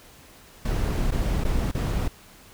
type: noise with dropouts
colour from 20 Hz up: brown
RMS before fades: -24 dBFS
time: 0.65-2.08 s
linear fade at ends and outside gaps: 5 ms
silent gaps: 1.109-1.119 / 1.439-1.449 / 1.714-1.748 s
effects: pink hiss -50 dBFS RMS until 2.53 s